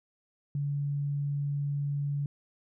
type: tone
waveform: sine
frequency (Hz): 143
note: D3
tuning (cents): -46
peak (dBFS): -28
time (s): 0.55-2.26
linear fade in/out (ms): 2
effects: none